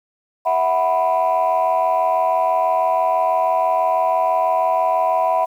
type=chord; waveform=sine; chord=E suspended second; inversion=none; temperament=equal with one note detuned; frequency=653.9 / 740 / 987.8 Hz; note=E5 / F#5 / B5; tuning=-14 / 0 / 0 cents; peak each=-18 dBFS; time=0.45-5.46 s; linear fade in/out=20 ms; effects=tanh soft clip ceiling -9 dBFS + 8-bit